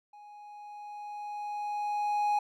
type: tone with level ramp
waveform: triangle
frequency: 830.6 Hz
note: G#5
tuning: in tune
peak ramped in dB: -47 to -22 dBFS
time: 0.13-2.39 s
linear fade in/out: 5 ms
effects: none

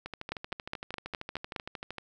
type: two click trains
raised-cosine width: 0.3 ms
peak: -17 / -22 dBFS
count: 7 / 26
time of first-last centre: 0.32-1.562 / 0.06-1.983 s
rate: 4.83 / 13 Hz
effects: none

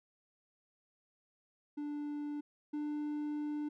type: tone pair in turn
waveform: triangle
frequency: 293.7 / 297.3 Hz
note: D4 / D4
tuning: 0 / +21 cents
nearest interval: unison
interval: 21 cents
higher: second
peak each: -35 / -33 dBFS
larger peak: second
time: 1.77-2.41 / 2.73-3.69 s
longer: second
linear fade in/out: 10 ms
effects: none

